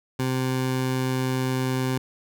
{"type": "tone", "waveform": "20% pulse", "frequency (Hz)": 129.6, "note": "C3", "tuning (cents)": -16, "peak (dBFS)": -18, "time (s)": [0.19, 1.98], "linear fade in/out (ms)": 5, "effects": []}